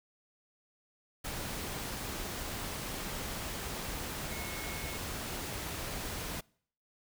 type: tone in noise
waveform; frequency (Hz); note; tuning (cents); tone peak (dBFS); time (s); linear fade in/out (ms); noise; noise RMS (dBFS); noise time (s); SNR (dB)
sine; 2181; C#7; -29; -45; 4.31-4.98; 10; pink; -39; 1.24-6.41; -9
effects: noise-tail reverb RT60 0.6 s tail -26 dB re dry